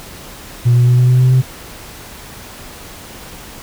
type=tone with pitch steps; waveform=sine; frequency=120.9 / 122.23 / 123.58 / 124.95 / 126.33 / 127.72 / 129.13 Hz; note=B2 / B2 / B2 / B2 / B2 / C3 / C3; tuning=-36 / -17 / +2 / +21 / +40 / -41 / -22 cents; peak=-5 dBFS; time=0.65-1.42 s; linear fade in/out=20 ms; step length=110 ms; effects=tanh soft clip ceiling -5 dBFS + pink hiss -34 dBFS RMS until 3.62 s